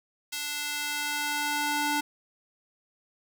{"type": "tone with high-pass filter sweep", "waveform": "square", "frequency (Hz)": 293.7, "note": "D4", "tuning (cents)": 0, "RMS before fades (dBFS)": -30, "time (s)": [0.32, 2.01], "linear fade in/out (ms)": 10, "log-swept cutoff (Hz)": [2900, 590], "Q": 0.78, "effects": []}